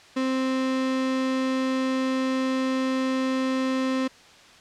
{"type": "tone", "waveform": "35% pulse", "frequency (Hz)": 261.6, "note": "C4", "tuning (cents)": 0, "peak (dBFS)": -21, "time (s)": [0.16, 4.08], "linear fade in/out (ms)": 10, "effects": ["white hiss -50 dBFS RMS until 4.6 s", "low-pass 5000 Hz 12 dB/octave"]}